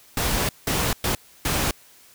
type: noise bursts at uneven times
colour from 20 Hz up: pink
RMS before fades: -23 dBFS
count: 4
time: 0.17-0.49 / 0.67-0.93 / 1.04-1.15 / 1.45-1.71 s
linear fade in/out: 2 ms
effects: white hiss -52 dBFS RMS until 2.14 s